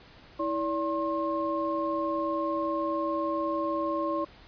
sine tone cluster, 324.7 / 575 / 1069 Hz, E4 / D5 / C6, -26 / -37 / +37 cents, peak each -31 dBFS, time 0.39-4.25 s, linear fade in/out 10 ms, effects pink hiss -53 dBFS RMS until 4.47 s + resampled to 11025 Hz

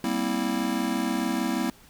square chord, C dominant seventh, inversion second, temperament just, 196.22 / 235.5 / 261.6 / 327 Hz, G3 / Bb3 / C4 / E4, +2 / +18 / 0 / -14 cents, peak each -33 / -30 / -31 / -31 dBFS, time 0.04-1.7 s, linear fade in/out 2 ms, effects pink hiss -54 dBFS RMS until 1.89 s

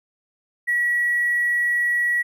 triangle tone with hard clipping, 1927 Hz, B6, 43 cents flat, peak -18 dBFS, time 0.67-2.23 s, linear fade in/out 20 ms, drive 3 dB, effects none

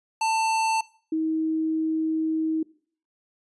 square / sine tone pair in turn, 890 / 317.9 Hz, A5 / D#4, +20 / +37 cents, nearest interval octave + tritone, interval 1783 cents, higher first, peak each -22 dBFS, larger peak neither, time 0.21-0.81 / 1.12-2.63 s, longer second, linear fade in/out 5 ms, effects noise-tail reverb RT60 0.5 s tail -21 dB re dry + resampled to 24000 Hz

